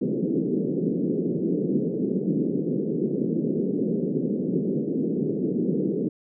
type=band-pass noise; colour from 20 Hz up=pink; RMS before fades=-25 dBFS; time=0.01-6.09 s; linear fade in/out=10 ms; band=160 to 450 Hz; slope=48 dB/octave; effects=none